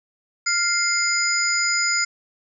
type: tone cluster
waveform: sine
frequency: 1399 / 2098 / 4978 / 6960 Hz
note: F6 / C7 / D#8 / A8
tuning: +3 / +4 / 0 / -20 cents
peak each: -24 dBFS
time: 0.46-2.05 s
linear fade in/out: 10 ms
effects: none